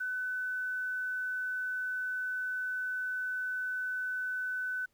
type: tone with quantisation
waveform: sine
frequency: 1505 Hz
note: F#6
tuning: 29 cents sharp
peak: -32 dBFS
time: 0-4.86 s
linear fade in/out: 10 ms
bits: 10
effects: pink hiss -75 dBFS RMS until 4.93 s